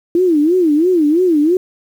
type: tone with vibrato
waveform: sine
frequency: 329.6 Hz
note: E4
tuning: in tune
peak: -9 dBFS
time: 0.15-1.57 s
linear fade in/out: 2 ms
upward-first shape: sine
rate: 3 Hz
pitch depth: 210 cents each way
effects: 7-bit